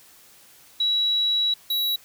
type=tone pair in turn; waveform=sine / square; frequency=3900 / 3900 Hz; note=B7 / B7; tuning=-23 / -23 cents; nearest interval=unison; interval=0 cents; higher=neither; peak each=-19 / -22 dBFS; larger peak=first; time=0.8-1.54 / 1.7-1.96 s; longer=first; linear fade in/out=5 ms; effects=white hiss -52 dBFS RMS until 2.04 s